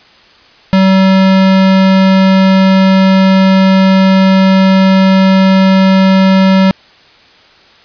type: tone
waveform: square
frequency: 190.7 Hz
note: G3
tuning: 47 cents flat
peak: -5 dBFS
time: 0.73-6.71 s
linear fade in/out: 0 ms
effects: white hiss -42 dBFS RMS until 7.84 s + resampled to 11025 Hz